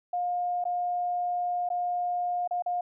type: tone with dropouts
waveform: sine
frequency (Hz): 711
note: F5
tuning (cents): +31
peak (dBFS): -26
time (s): 0.13-2.81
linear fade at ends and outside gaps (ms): 5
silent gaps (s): 0.641-0.652 / 1.69-1.701 / 2.476-2.509 / 2.623-2.661
effects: none